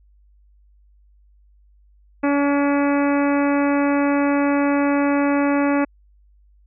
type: harmonic tone with a mistuned harmonic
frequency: 284.5 Hz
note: C#4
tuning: 45 cents sharp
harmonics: 1 / 2 / 3 / 4 / 5 / 6 / 7 / 8 / 9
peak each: -17 / -23 / -27 / -29 / -31 / -33 / -34 / -35 / -36 dBFS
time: 2.23-5.85 s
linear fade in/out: 10 ms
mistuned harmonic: 6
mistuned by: -16 cents
effects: added 50 Hz sine -51 dBFS peak until 6.66 s